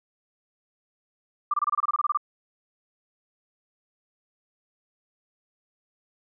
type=tone bursts; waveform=sine; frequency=1186 Hz; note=D6; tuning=17 cents sharp; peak=-20 dBFS; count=13; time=1.51-2.174 s; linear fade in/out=5 ms; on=28 ms; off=25 ms; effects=none